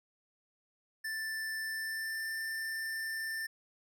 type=tone with pitch glide; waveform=square; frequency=1767 to 1785.5 Hz; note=A6 to A6; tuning=+7 to +25 cents; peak=-36 dBFS; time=1.04-3.47 s; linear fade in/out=10 ms; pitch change=+18 cents; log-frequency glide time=1.58-2.4 s; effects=none